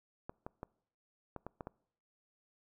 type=clicks; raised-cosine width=1 ms; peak=-28 dBFS; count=7; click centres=0.295 / 0.465 / 0.631 / 1.363 / 1.466 / 1.608 / 1.671 s; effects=noise-tail reverb RT60 0.7 s tail -25 dB re dry